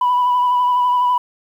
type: tone with vibrato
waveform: sine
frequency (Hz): 987.8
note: B5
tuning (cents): 0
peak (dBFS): -11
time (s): 0.01-1.18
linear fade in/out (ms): 5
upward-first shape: sine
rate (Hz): 12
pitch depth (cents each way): 22
effects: tanh soft clip ceiling -10 dBFS + 8-bit